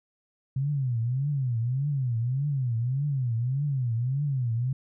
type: tone with vibrato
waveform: sine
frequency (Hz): 129.2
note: C3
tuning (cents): -21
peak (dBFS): -24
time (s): 0.56-4.73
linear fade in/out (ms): 5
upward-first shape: triangle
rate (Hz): 1.7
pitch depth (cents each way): 250
effects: none